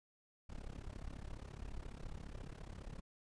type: noise with amplitude modulation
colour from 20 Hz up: brown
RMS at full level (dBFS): -44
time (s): 0.49-3.01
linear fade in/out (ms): 10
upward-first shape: sine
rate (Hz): 34.5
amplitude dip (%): 90
effects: resampled to 22050 Hz